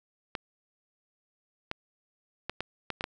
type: clicks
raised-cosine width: 0.3 ms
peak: -16 dBFS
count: 7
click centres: 0.352 / 1.714 / 2.496 / 2.606 / 2.903 / 3.009 / 3.041 s
effects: none